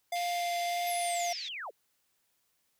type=tone with vibrato; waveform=square; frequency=698.5 Hz; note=F5; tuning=in tune; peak=-31 dBFS; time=0.12-1.33 s; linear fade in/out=5 ms; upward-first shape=triangle; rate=1.7 Hz; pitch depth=9 cents each way
type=band-pass noise; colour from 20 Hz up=pink; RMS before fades=-45 dBFS; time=0.15-1.49 s; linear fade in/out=10 ms; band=2000 to 6100 Hz; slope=48 dB/octave
type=linear sweep; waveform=sine; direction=down; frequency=11860 to 337.7 Hz; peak=-37 dBFS; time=0.86-1.71 s; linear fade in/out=20 ms
effects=white hiss -75 dBFS RMS until 2.79 s